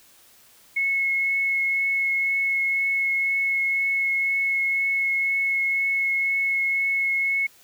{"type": "tone with vibrato", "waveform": "sine", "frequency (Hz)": 2184, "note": "C#7", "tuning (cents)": -26, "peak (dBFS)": -20, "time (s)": [0.76, 7.47], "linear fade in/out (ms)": 10, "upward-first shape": "triangle", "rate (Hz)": 2, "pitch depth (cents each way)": 11, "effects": ["white hiss -54 dBFS RMS until 7.63 s"]}